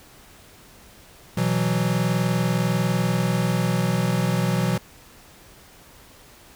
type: chord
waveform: square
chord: B suspended fourth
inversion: none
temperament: equal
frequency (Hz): 123.47 / 164.81 / 185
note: B2 / E3 / F#3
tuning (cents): 0 / 0 / 0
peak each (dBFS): -25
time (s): 1.37-4.78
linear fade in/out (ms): 5
effects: pink hiss -49 dBFS RMS until 6.55 s